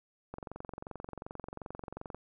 click train, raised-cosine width 1 ms, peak -27 dBFS, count 42, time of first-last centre 0.34-2.146 s, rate 22.7 Hz, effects none

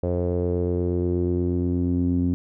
sawtooth tone with low-pass filter sweep, 88.4 Hz, F2, 22 cents sharp, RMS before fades -23 dBFS, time 0.03-2.34 s, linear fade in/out 0 ms, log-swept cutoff 520 to 250 Hz, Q 4.7, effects none

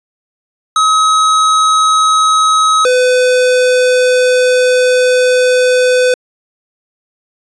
square tone pair in turn, 1275 / 502.8 Hz, D#6 / B4, +42 / +31 cents, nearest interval octave + major third, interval 1611 cents, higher first, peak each -8 dBFS, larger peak neither, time 0.76-2.85 / 2.85-6.14 s, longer second, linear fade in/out 2 ms, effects resampled to 22050 Hz

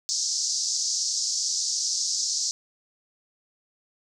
pink band-pass noise, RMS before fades -27 dBFS, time 0.09-2.51 s, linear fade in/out 0 ms, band 4800 to 6900 Hz, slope 48 dB/octave, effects none

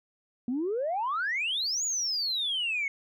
sine exponential two-way sweep, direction up then down, 233.2 to 6990 to 2166 Hz, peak -26 dBFS, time 0.48-2.88 s, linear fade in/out 2 ms, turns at 1.84 s, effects tanh soft clip ceiling -23 dBFS

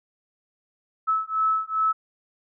sine beating tone pair, 1300 / 1302.5 Hz, E6 / E6, -24 / -21 cents, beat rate 2.5 Hz, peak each -24 dBFS, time 1.07-1.93 s, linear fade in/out 20 ms, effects none

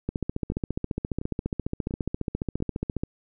two click trains, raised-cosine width 3 ms, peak -14 / -20 dBFS, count 44 / 4, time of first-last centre 0.09-3.035 / 0.52-2.603 s, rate 14.6 / 1.44 Hz, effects none

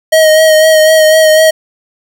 square tone with vibrato, 629 Hz, D#5, 19 cents sharp, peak -4 dBFS, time 0.12-1.51 s, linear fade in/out 10 ms, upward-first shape sine, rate 4 Hz, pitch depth 25 cents each way, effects none

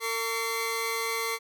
sawtooth tone cluster, 454.4 / 1134 / 2073 Hz, A#4 / C#6 / C7, -44 / +39 / -17 cents, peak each -29 dBFS, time 0-1.39 s, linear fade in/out 50 ms, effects none

